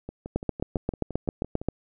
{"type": "two click trains", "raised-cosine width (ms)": 2, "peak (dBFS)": [-11, -22], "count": [11, 10], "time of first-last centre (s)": [[0.36, 1.686], [0.09, 1.615]], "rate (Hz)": [7.54, 5.9], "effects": []}